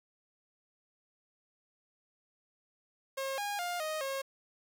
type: tone with pitch steps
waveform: sawtooth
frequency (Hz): 539 / 817 / 705 / 623 / 542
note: C#5 / G#5 / F5 / D#5 / C#5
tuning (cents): -49 / -29 / +16 / +2 / -39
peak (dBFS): -30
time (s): 3.17-4.22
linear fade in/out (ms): 10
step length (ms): 210
effects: 10-bit